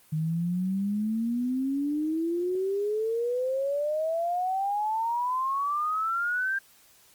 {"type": "exponential sweep", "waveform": "sine", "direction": "up", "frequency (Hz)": [153.4, 1600], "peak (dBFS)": -25, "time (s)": [0.12, 6.59], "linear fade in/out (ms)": 10, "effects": ["white hiss -58 dBFS RMS until 7.14 s", "Opus 24 kbps"]}